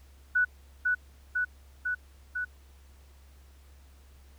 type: tone with echo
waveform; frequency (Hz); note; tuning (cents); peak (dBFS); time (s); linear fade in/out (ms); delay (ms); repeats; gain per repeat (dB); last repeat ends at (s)
sine; 1480; F#6; 0; -21; 0.35-0.45; 10; 500; 4; -2; 2.45
effects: added 68 Hz sine -52 dBFS peak until 4.38 s + pink hiss -63 dBFS RMS until 4.38 s